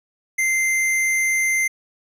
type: tone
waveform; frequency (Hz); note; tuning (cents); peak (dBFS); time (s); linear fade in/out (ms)
square; 2084; C7; -7; -18; 0.38-1.68; 10
effects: resampled to 32000 Hz